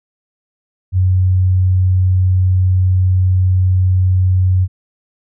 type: tone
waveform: sine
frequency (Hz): 92.5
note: F#2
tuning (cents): 0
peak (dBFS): -9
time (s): 0.92-4.68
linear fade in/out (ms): 50
effects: none